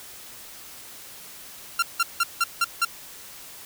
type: tone bursts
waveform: sawtooth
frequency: 1375 Hz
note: F6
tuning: 27 cents flat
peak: -15 dBFS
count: 6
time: 1.79-2.85 s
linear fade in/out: 5 ms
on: 35 ms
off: 170 ms
effects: white hiss -43 dBFS RMS until 3.65 s